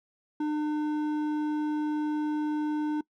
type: tone with hard clipping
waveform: sine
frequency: 301.8 Hz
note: D4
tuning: 47 cents sharp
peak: -28 dBFS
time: 0.4-3.01 s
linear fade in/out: 5 ms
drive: 8 dB
effects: noise-tail reverb RT60 0.1 s tail -22 dB re dry